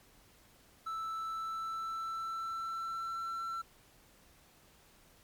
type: tone with pitch glide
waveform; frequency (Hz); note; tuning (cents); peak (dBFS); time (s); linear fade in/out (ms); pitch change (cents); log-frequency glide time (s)
triangle; 1318.5 to 1346.2; E6 to E6; 0 to +36; -34; 0.86-3.62; 10; +36; 1.21-3.27
effects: pink hiss -63 dBFS RMS until 5.23 s + MP3 96 kbps